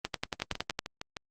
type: two click trains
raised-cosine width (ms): 0.2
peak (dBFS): -19 / -12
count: 6 / 9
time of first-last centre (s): 0.4-1.168 / 0.05-0.791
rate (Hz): 6.51 / 10.8
effects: Opus 32 kbps